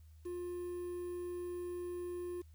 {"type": "tone with quantisation", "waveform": "triangle", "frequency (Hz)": 353.8, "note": "F4", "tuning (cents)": 23, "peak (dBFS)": -37, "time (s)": [0.25, 2.42], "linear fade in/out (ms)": 10, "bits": 10, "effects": ["added 78 Hz sine -55 dBFS peak until 2.54 s", "white hiss -75 dBFS RMS until 2.54 s"]}